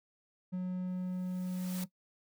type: tone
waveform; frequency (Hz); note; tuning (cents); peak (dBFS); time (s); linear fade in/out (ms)
triangle; 182.7; F#3; -22; -31; 0.52-1.86; 20
type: noise with exponential growth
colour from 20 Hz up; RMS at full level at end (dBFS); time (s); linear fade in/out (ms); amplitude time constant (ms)
white; -43; 0.87-1.84; 5; 210
effects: noise-tail reverb RT60 0.1 s tail -18 dB re dry